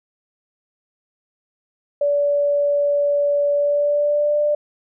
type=tone with pitch glide; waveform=sine; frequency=576 to 592.2 Hz; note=D5 to D5; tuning=-34 to +14 cents; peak=-15 dBFS; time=2.01-4.55 s; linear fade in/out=5 ms; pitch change=+48 cents; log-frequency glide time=3.53-4.38 s; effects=none